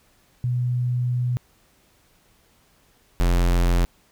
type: tone pair in turn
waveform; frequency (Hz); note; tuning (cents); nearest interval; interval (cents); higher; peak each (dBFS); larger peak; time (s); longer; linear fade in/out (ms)
sine / square; 123.47 / 43.65; B2 / F1; 0 / 0; octave + tritone; 1800; first; -20 / -17; second; 0.44-1.37 / 3.2-3.85; first; 0
effects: pink hiss -60 dBFS RMS until 4.11 s